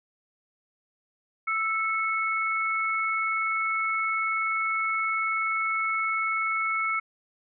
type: tone pair together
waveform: sine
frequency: 1321 / 2200 Hz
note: E6 / C#7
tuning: +3 / -14 cents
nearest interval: major sixth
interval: 883 cents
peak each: -27 dBFS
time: 1.47-7 s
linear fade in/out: 10 ms
effects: none